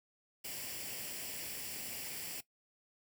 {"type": "noise with comb filter", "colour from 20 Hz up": "white", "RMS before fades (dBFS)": -43, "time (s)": [0.44, 2.41], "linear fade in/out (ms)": 10, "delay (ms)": 0.39, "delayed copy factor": 0.6, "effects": ["noise-tail reverb RT60 0.1 s tail -18 dB re dry", "high-pass 80 Hz 12 dB/octave"]}